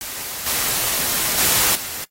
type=noise with level steps; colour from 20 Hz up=white; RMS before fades=-29 / -21 / -17 / -29 dBFS; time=0.01-2.04 s; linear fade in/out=0 ms; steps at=0.46 / 1.38 / 1.75 s; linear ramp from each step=5 ms; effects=noise-tail reverb RT60 0.1 s tail -17 dB re dry + AAC 48 kbps